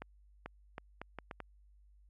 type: accelerating click train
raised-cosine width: 0.5 ms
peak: -27 dBFS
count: 7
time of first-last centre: 0.02-1.403 s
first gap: 440 ms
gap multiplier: 0.73
effects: added 50 Hz sine -60 dBFS peak until 2.09 s